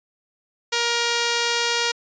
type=tone; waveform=5% pulse; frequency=471.4 Hz; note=A#4; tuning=19 cents sharp; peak=-8 dBFS; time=0.72-1.92 s; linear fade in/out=10 ms; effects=resampled to 16000 Hz